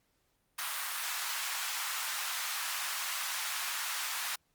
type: high-pass noise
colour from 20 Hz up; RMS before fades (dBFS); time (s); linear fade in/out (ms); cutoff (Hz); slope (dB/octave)
pink; -36; 0.58-4.36; 10; 1000; 24
effects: pink hiss -75 dBFS RMS until 4.54 s + Opus 48 kbps